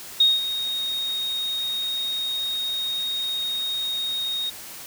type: tone with ADSR envelope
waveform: sine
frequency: 3729 Hz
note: A#7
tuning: in tune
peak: -12 dBFS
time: 0.2-4.5 s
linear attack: 5 ms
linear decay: 200 ms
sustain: -12 dB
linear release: 7 ms
effects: white hiss -39 dBFS RMS until 4.86 s